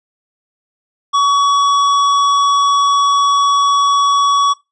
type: tone with hard clipping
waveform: sine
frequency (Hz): 1129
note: C#6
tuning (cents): +31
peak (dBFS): -11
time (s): 1.13-4.54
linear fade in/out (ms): 20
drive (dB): 10
effects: noise-tail reverb RT60 0.2 s tail -18 dB re dry + resampled to 24000 Hz